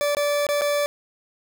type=tone with dropouts; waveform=40% pulse; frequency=581 Hz; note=D5; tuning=19 cents flat; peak=-19 dBFS; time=0.01-0.86 s; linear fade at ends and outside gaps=0 ms; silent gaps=0.149-0.169 / 0.467-0.489 / 0.611-0.618 s; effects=10-bit